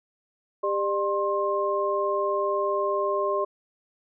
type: tone cluster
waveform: sine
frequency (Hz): 398.5 / 600 / 1062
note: G4 / D5 / C6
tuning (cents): +28 / +37 / +25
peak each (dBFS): -27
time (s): 0.63-3.45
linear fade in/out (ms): 10
effects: none